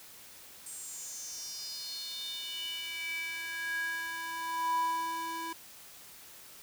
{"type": "tone with high-pass filter sweep", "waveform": "square", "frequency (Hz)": 329.6, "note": "E4", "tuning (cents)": 0, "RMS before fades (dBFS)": -37, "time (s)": [0.66, 5.53], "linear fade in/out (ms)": 5, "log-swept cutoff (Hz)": [8400, 660], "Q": 6.4, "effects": ["white hiss -52 dBFS RMS until 6.62 s"]}